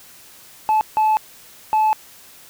sine tone bursts at uneven times, 866 Hz, A5, 28 cents flat, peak -11 dBFS, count 3, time 0.69-0.81 / 0.97-1.17 / 1.73-1.93 s, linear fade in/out 0 ms, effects tanh soft clip ceiling -12 dBFS + white hiss -45 dBFS RMS until 2.49 s

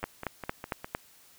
two click trains, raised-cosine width 0.5 ms, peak -22 / -15 dBFS, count 5 / 5, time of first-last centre 0.03-0.845 / 0.04-0.949 s, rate 4.91 / 4.4 Hz, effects white hiss -58 dBFS RMS until 1.38 s

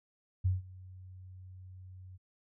sine tone with ADSR envelope, 92.6 Hz, F#2, 2 cents sharp, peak -24 dBFS, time 0.44-2.18 s, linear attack 18 ms, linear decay 160 ms, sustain -23 dB, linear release 26 ms, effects none

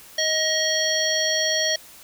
harmonic tone with a mistuned harmonic, 628 Hz, D#5, 16 cents sharp, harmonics 1 / 3 / 5 / 7 / 9, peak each -26 / -26 / -26 / -26 / -26 dBFS, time 0.18-1.76 s, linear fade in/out 5 ms, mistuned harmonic 5, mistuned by +58 cents, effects white hiss -46 dBFS RMS until 2.03 s

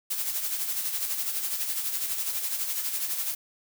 blue noise with tremolo, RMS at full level -28 dBFS, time 0.1-3.35 s, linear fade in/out 10 ms, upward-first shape sine, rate 12 Hz, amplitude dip 50%, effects none

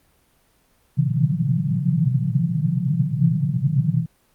pink band-pass noise, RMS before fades -20 dBFS, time 0.97-4.06 s, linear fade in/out 20 ms, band 120 to 180 Hz, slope 96 dB/octave, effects pink hiss -61 dBFS RMS until 4.34 s + Opus 32 kbps

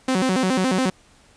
sawtooth tone with vibrato, 220 Hz, A3, in tune, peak -14 dBFS, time 0.08-0.9 s, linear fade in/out 5 ms, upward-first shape square, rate 7.1 Hz, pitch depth 290 cents each way, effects pink hiss -54 dBFS RMS until 1.36 s + resampled to 22050 Hz

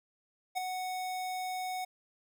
square tone with ADSR envelope, 740 Hz, F#5, in tune, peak -29 dBFS, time 0.55-1.85 s, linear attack 27 ms, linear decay 8 ms, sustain -6 dB, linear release 9 ms, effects none

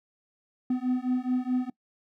triangle beating tone pair, 250 / 254.7 Hz, B3 / C4, +21 / -46 cents, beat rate 4.7 Hz, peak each -26 dBFS, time 0.7-1.7 s, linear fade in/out 5 ms, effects noise-tail reverb RT60 0.1 s tail -23 dB re dry

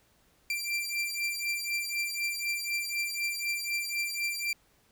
sawtooth beating tone pair, 2357 / 2361 Hz, D7 / D7, +6 / +9 cents, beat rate 4 Hz, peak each -30 dBFS, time 0.5-4.53 s, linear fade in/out 2 ms, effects pink hiss -66 dBFS RMS until 4.91 s

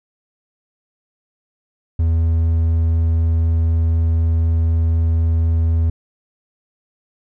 triangle tone, 82 Hz, E2, 9 cents flat, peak -11 dBFS, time 1.99-5.9 s, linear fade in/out 5 ms, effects none

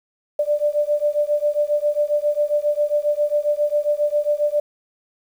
sine beating tone pair, 587.3 / 594.7 Hz, D5 / D5, 0 / +22 cents, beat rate 7.4 Hz, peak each -20 dBFS, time 0.39-4.6 s, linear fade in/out 5 ms, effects 8-bit

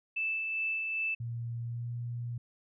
sine tone with tremolo, 2637 Hz, E7, in tune, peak -29 dBFS, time 0.16-1.15 s, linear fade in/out 10 ms, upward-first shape sine, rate 2.5 Hz, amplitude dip 30%
sine tone with pitch glide, 117.4 to 119.52 Hz, A#2 to A#2, +13 to +44 cents, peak -34 dBFS, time 1.2-2.38 s, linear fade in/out 5 ms, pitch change +31 cents, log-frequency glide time 1.62-1.92 s
effects none

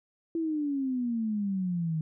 sine exponential sweep, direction down, 334.9 to 155.2 Hz, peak -27 dBFS, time 0.35-2.01 s, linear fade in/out 2 ms, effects none

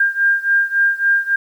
sine beating tone pair, 1600 / 1603.6 Hz, G6 / G6, +35 / +39 cents, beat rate 3.6 Hz, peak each -15 / -17 dBFS, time 0-1.36 s, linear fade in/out 5 ms, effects 8-bit

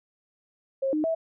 sine tone with pitch steps, 538 / 306.3 / 652 Hz, C5 / D#4 / E5, +48 / -27 / -19 cents, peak -23 dBFS, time 0.82-1.15 s, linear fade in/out 10 ms, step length 110 ms, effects none

